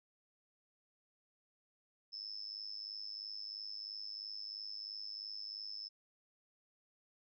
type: tone with amplitude modulation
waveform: sine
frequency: 5250 Hz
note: E8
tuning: 8 cents flat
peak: -39 dBFS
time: 2.12-5.89 s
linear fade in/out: 20 ms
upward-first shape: sine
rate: 103 Hz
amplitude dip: 90%
effects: none